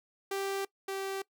sawtooth tone pair in turn, 392 / 388.6 Hz, G4 / G4, 0 / -15 cents, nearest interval unison, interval 15 cents, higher first, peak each -28 / -30 dBFS, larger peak first, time 0.31-0.65 / 0.88-1.22 s, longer neither, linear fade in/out 5 ms, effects noise-tail reverb RT60 0.1 s tail -21 dB re dry

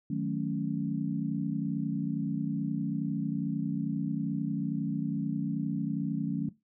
sine chord, D# half-diminished seventh, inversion none, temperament equal with one note detuned, 155.56 / 185 / 217.9 / 277.2 Hz, D#3 / F#3 / A3 / C#4, 0 / 0 / -17 / 0 cents, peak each -34 dBFS, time 0.1-6.49 s, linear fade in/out 5 ms, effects noise-tail reverb RT60 0.2 s tail -18 dB re dry

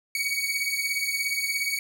sawtooth beating tone pair, 2238 / 2255 Hz, C#7 / C#7, +16 / +29 cents, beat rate 17 Hz, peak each -25 / -25 dBFS, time 0.15-1.79 s, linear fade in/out 2 ms, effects none

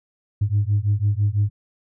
sine beating tone pair, 100 / 106 Hz, G2 / G#2, +35 / +36 cents, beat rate 6 Hz, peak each -19 dBFS, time 0.41-1.5 s, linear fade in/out 10 ms, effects tanh soft clip ceiling -12 dBFS

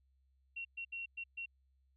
sine tone bursts at uneven times, 2736 Hz, F7, 36 cents flat, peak -40 dBFS, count 5, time 0.56-0.65 / 0.77-0.85 / 0.92-1.06 / 1.17-1.24 / 1.37-1.46 s, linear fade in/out 10 ms, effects added 66 Hz sine -70 dBFS peak until 1.96 s

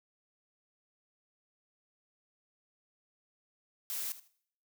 blue noise with echo, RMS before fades -37 dBFS, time 3.9-4.12 s, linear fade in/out 0 ms, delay 78 ms, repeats 2, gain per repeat -15 dB, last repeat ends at 4.276 s, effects noise-tail reverb RT60 0.6 s tail -20 dB re dry

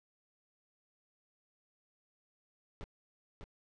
brown noise with echo, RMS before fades -43 dBFS, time 2.81-2.84 s, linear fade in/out 0 ms, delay 600 ms, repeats 1, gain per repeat -4 dB, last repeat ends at 3.44 s, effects low-pass 5000 Hz 12 dB/octave

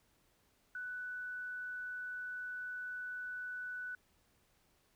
sine tone, 1488 Hz, F#6, 9 cents sharp, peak -40 dBFS, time 0.75-3.95 s, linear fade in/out 2 ms, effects pink hiss -73 dBFS RMS until 4.95 s

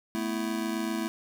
square chord, A suspended second, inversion none, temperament just, 220 / 247.5 / 330 Hz, A3 / B3 / E4, 0 / +4 / +2 cents, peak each -33 / -37 / -33 dBFS, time 0.15-1.08 s, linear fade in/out 0 ms, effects none

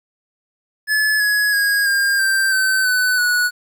square tone with pitch steps, 1719 / 1680.7 / 1643.3 / 1606.7 / 1570.9 / 1535.9 / 1501.7 / 1468.2 Hz, A6 / G#6 / G#6 / G6 / G6 / G6 / F#6 / F#6, -41 / +20 / -19 / +42 / +3 / -36 / +25 / -14 cents, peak -15 dBFS, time 0.87-3.51 s, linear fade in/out 50 ms, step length 330 ms, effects 9-bit

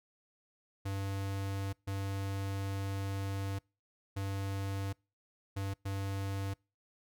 square tone bursts at uneven times, 98 Hz, G2, in tune, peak -35 dBFS, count 5, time 0.85-1.73 / 1.87-3.59 / 4.16-4.93 / 5.56-5.74 / 5.85-6.54 s, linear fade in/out 10 ms, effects noise-tail reverb RT60 0.3 s tail -26 dB re dry

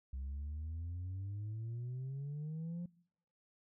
sine exponential sweep, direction up, 64.9 to 177.2 Hz, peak -37 dBFS, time 0.13-2.86 s, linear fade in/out 5 ms, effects noise-tail reverb RT60 0.7 s tail -25 dB re dry + tanh soft clip ceiling -38 dBFS

